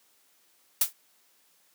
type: noise with exponential decay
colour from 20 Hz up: blue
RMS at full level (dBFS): -17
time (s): 0.81-0.93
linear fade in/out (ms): 5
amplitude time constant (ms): 24
effects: white hiss -65 dBFS RMS until 1.74 s + high-pass 200 Hz 12 dB/octave